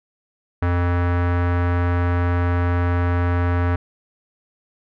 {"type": "tone with low-pass filter", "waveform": "square", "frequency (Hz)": 87.8, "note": "F2", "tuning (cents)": 10, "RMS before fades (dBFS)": -19, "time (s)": [0.62, 3.76], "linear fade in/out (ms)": 5, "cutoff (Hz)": 1600, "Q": 1.9, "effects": []}